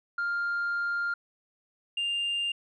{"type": "tone pair in turn", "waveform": "sine", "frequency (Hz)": [1400, 2800], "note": ["F6", "F7"], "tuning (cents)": [4, 4], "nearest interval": "octave", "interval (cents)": 1200, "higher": "second", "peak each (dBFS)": [-25, -25], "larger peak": "neither", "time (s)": [[0.18, 1.14], [1.97, 2.52]], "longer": "first", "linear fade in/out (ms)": 5, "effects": ["tanh soft clip ceiling -25 dBFS"]}